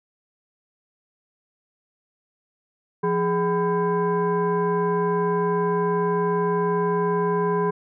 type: tone with frequency modulation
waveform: sine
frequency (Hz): 415.3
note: G#4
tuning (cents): 0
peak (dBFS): -19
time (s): 3.03-7.71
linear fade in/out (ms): 10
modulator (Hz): 588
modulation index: 1.1
effects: none